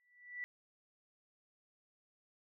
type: tone with exponential growth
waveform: sine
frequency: 1964 Hz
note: B6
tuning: 10 cents flat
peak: -37 dBFS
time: 0-0.44 s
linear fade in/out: 0 ms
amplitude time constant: 95 ms
effects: none